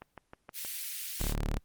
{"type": "click train", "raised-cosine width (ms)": 0.5, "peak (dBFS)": -29, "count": 5, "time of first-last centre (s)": [0.02, 0.649], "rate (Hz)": 6.36}
{"type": "high-pass noise", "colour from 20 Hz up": "white", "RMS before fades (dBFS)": -38, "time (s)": [0.53, 1.35], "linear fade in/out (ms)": 50, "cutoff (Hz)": 2000, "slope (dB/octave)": 24}
{"type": "tone", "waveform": "sawtooth", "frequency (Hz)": 36.56, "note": "D1", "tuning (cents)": -7, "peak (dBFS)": -26, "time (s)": [1.2, 1.59], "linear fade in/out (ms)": 10}
{"effects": ["pink hiss -75 dBFS RMS until 1.64 s", "Opus 24 kbps"]}